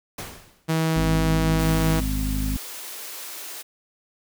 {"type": "noise with exponential decay", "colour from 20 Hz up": "pink", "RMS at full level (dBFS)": -31, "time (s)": [0.18, 0.74], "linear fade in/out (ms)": 5, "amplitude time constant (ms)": 120}
{"type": "tone", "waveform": "sawtooth", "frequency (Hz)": 161, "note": "E3", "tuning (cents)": -41, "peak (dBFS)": -16, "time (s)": [0.68, 2.01], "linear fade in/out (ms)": 20}
{"type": "harmonic tone", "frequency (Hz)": 51.91, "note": "G#1", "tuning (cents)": 0, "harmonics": [1, 2, 3, 4, 5], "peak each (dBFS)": [-24, -33, -33, -34, -29], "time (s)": [0.96, 2.57], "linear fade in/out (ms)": 5}
{"type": "high-pass noise", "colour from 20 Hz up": "white", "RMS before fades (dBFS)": -36, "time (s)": [1.58, 3.63], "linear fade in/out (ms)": 20, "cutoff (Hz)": 300, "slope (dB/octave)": 24}
{"effects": []}